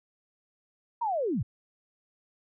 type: linear sweep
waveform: sine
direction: down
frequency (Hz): 973 to 82.41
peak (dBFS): -26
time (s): 1.01-1.43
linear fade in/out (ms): 10
effects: none